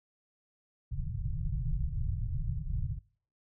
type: low-pass noise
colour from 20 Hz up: pink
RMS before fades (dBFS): -33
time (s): 0.91-2.99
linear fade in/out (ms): 10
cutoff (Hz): 160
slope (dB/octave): 96
effects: noise-tail reverb RT60 0.5 s tail -24 dB re dry